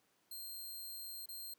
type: tone with dropouts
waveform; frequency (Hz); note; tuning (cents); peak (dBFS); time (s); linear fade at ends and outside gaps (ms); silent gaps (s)
5% pulse; 4186; C8; 0; -38; 0.31-1.54; 5; 1.259-1.287
effects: pink hiss -75 dBFS RMS until 1.58 s + high-pass 200 Hz 12 dB/octave